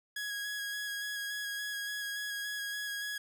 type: tone with vibrato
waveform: sawtooth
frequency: 1661.2 Hz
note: G#6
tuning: in tune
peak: -32 dBFS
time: 0.16-3.18 s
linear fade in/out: 5 ms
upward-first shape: square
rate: 3.5 Hz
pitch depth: 13 cents each way
effects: none